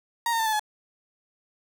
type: tone with pitch steps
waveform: 35% pulse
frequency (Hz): 937 / 914.5 / 892.6 / 871.2 / 850.3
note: A#5 / A#5 / A5 / A5 / G#5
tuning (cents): +9 / -33 / +25 / -17 / +41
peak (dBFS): -21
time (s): 0.26-0.595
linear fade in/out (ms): 2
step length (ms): 67
effects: none